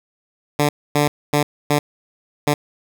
10% pulse tone bursts at uneven times, 146.83 Hz, D3, in tune, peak -6 dBFS, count 5, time 0.59-0.69 / 0.95-1.08 / 1.33-1.43 / 1.7-1.79 / 2.47-2.54 s, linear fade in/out 5 ms, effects none

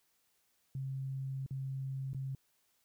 sine tone with dropouts, 134.2 Hz, C3, 44 cents sharp, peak -36 dBFS, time 0.75-2.35 s, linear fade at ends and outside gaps 2 ms, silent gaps 1.463-1.508 / 2.133-2.146 s, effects white hiss -75 dBFS RMS until 2.84 s

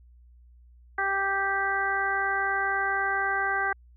harmonic tone, 392 Hz, G4, in tune, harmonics 1 / 2 / 3 / 4 / 5, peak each -36 / -30 / -32 / -27 / -33 dBFS, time 0.98-3.73 s, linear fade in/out 5 ms, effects added 60 Hz sine -51 dBFS peak until 3.96 s

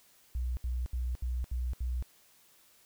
sine tone bursts, 61.74 Hz, B1, in tune, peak -30 dBFS, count 6, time 0.35-2.025 s, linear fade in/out 0 ms, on 220 ms, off 71 ms, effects white hiss -63 dBFS RMS until 2.85 s

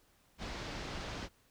pink low-pass noise, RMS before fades -42 dBFS, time 0.38-1.29 s, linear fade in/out 50 ms, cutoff 5600 Hz, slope 24 dB/octave, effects pink hiss -69 dBFS RMS until 1.5 s

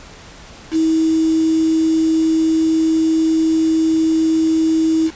sine tone with quantisation, 320.8 Hz, E4, 47 cents flat, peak -12 dBFS, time 0.71-5.11 s, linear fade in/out 50 ms, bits 5, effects pink hiss -39 dBFS RMS until 5.15 s + resampled to 16000 Hz

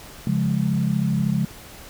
sine chord, Db major, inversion none, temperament equal, 138.59 / 174.61 / 207.7 Hz, Db3 / F3 / Ab3, 0 / 0 / 0 cents, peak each -23 dBFS, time 0.27-1.45 s, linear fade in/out 2 ms, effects pink hiss -42 dBFS RMS until 1.89 s

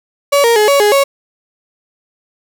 35% pulse tone with pitch steps, 567 / 466.2 / 423.3 / 562 / 415.7 / 554 Hz, C#5 / A#4 / G#4 / C#5 / G#4 / C#5, +39 / 0 / +33 / +24 / +2 / -1 cents, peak -6 dBFS, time 0.32-1.04 s, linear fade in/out 10 ms, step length 120 ms, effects none

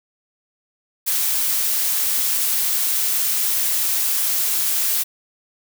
blue noise, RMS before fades -20 dBFS, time 1.06-5.04 s, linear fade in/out 20 ms, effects none

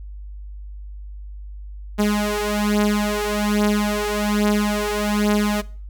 sawtooth beating tone pair, 207.7 / 208.9 Hz, G#3 / G#3, 0 / +10 cents, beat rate 1.2 Hz, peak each -17 dBFS, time 1.98-5.62 s, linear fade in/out 20 ms, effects noise-tail reverb RT60 0.4 s tail -20 dB re dry + added 50 Hz sine -32 dBFS peak until 5.89 s

